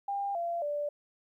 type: tone with pitch steps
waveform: sine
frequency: 800 / 684.5 / 585.6 Hz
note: G5 / F5 / D5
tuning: +35 / -35 / -5 cents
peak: -30 dBFS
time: 0.08-0.89 s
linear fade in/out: 5 ms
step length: 270 ms
effects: 12-bit